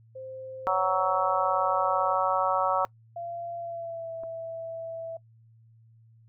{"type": "tone", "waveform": "sine", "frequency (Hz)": 523.3, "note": "C5", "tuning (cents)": 0, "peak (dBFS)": -37, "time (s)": [0.15, 2.15], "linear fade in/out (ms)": 10}
{"type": "harmonic tone", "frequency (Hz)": 187.1, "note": "F#3", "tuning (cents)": 20, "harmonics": [3, 4, 5, 6, 7], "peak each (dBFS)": [-29, -29, -29, -29, -29], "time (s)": [0.67, 2.85], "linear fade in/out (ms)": 0}
{"type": "tone with pitch glide", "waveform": "sine", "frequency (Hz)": [685, 659], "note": ["F5", "E5"], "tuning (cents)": [-34, -1], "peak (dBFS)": -33, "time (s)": [3.16, 5.17], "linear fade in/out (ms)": 5, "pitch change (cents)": -67, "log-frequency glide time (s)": [3.57, 4.12]}
{"type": "clicks", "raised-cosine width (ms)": 1, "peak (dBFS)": [-34, -39], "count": 2, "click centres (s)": [4.235, 4.238]}
{"effects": ["noise-tail reverb RT60 0.1 s tail -23 dB re dry", "added 113 Hz sine -54 dBFS peak until 6.28 s"]}